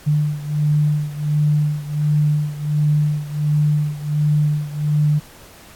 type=beating tone pair; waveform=sine; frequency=149 / 150.4 Hz; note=D3 / D3; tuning=+25 / +42 cents; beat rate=1.4 Hz; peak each=-17 / -20 dBFS; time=0.06-5.2 s; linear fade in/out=20 ms; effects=pink hiss -44 dBFS RMS until 5.75 s + AAC 64 kbps